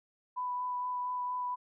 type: tone with vibrato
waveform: sine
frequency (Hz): 993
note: B5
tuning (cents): +9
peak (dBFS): -32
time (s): 0.36-1.56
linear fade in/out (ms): 20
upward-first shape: sine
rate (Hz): 4.3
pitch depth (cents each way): 10
effects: none